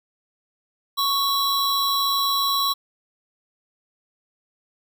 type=tone pair together; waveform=square; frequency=1108.7 / 3954 Hz; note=C#6 / B7; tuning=0 / +1 cents; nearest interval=octave + minor seventh; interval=2201 cents; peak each=-23 dBFS; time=0.97-2.74 s; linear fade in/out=20 ms; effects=none